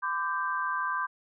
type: chord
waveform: sine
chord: G major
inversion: first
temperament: equal with one note detuned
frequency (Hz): 1013.8 / 1174.7 / 1568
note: B5 / D6 / G6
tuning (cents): +45 / 0 / 0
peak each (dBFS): -32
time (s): 0.02-1.07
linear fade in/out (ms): 20
effects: none